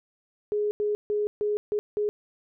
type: tone bursts at uneven times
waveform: sine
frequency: 417.4 Hz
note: G#4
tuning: 9 cents sharp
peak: -23 dBFS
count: 6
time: 0.52-0.71 / 0.8-0.95 / 1.1-1.27 / 1.41-1.57 / 1.72-1.79 / 1.97-2.09 s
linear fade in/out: 0 ms
effects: none